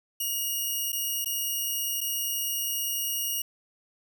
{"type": "tone with dropouts", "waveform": "5% pulse", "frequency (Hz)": 2873, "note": "F7", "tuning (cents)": 48, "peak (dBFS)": -19, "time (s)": [0.2, 3.42], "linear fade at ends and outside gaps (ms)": 5, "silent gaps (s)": [[0.921, 0.928], [1.246, 1.258], [2.007, 2.012]], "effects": []}